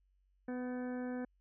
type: harmonic tone with a mistuned harmonic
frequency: 249.6 Hz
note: B3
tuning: 19 cents sharp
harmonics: 1 / 2 / 3 / 4 / 5 / 6 / 7 / 9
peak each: -38 / -44 / -51 / -58 / -61 / -54 / -56 / -66 dBFS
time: 0.48-1.25 s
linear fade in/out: 5 ms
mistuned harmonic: 6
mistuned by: +26 cents
effects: added 47 Hz sine -70 dBFS peak until 1.4 s